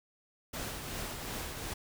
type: noise with tremolo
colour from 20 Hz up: pink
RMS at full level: -38 dBFS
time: 0.53-1.74 s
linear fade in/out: 10 ms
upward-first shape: triangle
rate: 2.7 Hz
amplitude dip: 40%
effects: none